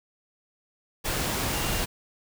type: tone in noise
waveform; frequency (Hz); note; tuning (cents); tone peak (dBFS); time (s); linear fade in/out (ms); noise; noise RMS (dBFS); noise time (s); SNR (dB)
sine; 2800; F7; +4; -39; 1.52-1.84; 20; pink; -28; 1.04-1.86; -14
effects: none